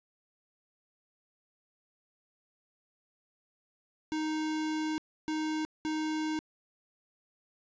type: tone bursts at uneven times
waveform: square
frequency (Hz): 311.1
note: D#4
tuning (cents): 0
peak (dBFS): -31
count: 3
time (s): 4.12-4.98 / 5.28-5.65 / 5.85-6.39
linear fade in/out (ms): 0
effects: resampled to 16000 Hz + 12-bit